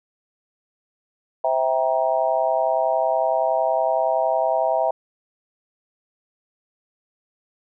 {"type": "chord", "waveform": "sine", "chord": "C dominant seventh", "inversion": "none", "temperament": "just", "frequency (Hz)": [523.3, 654.1, 784.9, 941.9], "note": ["C5", "E5", "G5", "Bb5"], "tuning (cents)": [0, -14, 2, 18], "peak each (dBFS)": [-26, -20, -24, -26], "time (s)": [1.44, 4.91], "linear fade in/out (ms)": 5, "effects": []}